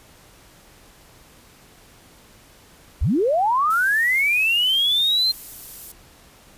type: linear sweep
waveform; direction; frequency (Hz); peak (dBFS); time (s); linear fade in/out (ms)
sine; up; 36.71 to 4186; -16; 3.01-5.32; 10
type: noise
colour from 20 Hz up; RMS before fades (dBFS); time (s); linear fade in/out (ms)
violet; -35; 3.7-5.92; 5
effects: pink hiss -50 dBFS RMS until 6.57 s + resampled to 32000 Hz